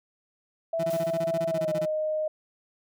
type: tone with pitch glide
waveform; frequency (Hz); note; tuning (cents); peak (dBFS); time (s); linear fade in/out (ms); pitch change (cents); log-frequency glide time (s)
sine; 659.3 to 618.7; E5 to D#5; 0 to -10; -25; 0.73-2.28; 5; -110; 1.47-1.72
type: tone bursts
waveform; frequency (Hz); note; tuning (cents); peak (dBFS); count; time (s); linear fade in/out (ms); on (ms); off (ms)
30% pulse; 166.4; E3; +17; -28; 16; 0.79-1.857; 10; 47; 21
type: noise with exponential decay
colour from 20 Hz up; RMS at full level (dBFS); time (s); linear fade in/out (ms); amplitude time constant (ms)
white; -41; 0.9-1.46; 5; 120
effects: none